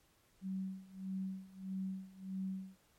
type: tone with tremolo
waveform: sine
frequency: 190.1 Hz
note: F#3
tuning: 47 cents sharp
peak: -36 dBFS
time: 0.41-2.77 s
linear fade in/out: 50 ms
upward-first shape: sine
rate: 1.6 Hz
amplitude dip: 90%
effects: pink hiss -71 dBFS RMS until 2.98 s + MP3 64 kbps